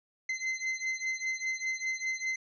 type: beating tone pair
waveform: 45% pulse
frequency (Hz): 2060 / 2065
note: C7 / C7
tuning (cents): -28 / -23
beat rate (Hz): 5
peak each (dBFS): -34 / -35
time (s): 0.29-2.36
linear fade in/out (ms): 5
effects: resampled to 16000 Hz